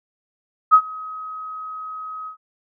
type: tone with ADSR envelope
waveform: sine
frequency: 1268 Hz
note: D#6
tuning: 32 cents sharp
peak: -5 dBFS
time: 0.71-2.37 s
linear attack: 29 ms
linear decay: 70 ms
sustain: -24 dB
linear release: 100 ms
effects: none